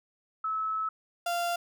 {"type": "tone pair in turn", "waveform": ["sine", "35% pulse"], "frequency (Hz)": [1299, 692.9], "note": ["E6", "F5"], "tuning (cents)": [-26, -14], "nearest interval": "major seventh", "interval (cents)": 1088, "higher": "first", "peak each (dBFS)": [-28, -26], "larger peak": "second", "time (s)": [[0.44, 0.89], [1.26, 1.56]], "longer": "first", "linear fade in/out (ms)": 5, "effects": []}